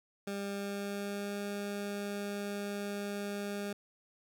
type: tone with pitch glide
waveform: 20% pulse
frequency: 200 to 202.9 Hz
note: G3 to G#3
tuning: +35 to -40 cents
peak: -31 dBFS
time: 0.27-3.73 s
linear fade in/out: 5 ms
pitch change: +25 cents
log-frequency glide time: 0.55-1.4 s
effects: none